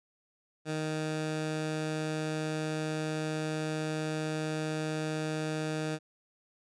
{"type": "tone", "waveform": "15% pulse", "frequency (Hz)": 155.56, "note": "D#3", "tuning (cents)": 0, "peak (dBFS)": -25, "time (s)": [0.65, 5.99], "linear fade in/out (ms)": 50, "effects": ["resampled to 22050 Hz"]}